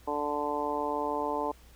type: harmonic tone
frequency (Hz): 146.83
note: D3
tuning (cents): 0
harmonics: 2 / 3 / 4 / 5 / 6 / 7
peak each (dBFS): -37 / -35 / -36 / -39 / -33 / -36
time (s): 0.07-1.52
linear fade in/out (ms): 10
effects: added 60 Hz sine -54 dBFS peak until 1.75 s + pink hiss -59 dBFS RMS until 1.75 s